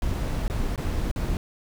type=noise with dropouts; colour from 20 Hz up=brown; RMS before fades=-26 dBFS; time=0.02-1.37 s; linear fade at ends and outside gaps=1 ms; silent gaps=0.48-0.499 / 0.76-0.777 / 1.114-1.16 s; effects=none